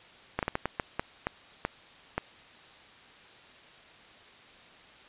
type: slowing click train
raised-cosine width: 0.5 ms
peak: -13 dBFS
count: 10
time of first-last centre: 0.39-2.18 s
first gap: 38 ms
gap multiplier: 1.39
effects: white hiss -53 dBFS RMS until 5.08 s + resampled to 8000 Hz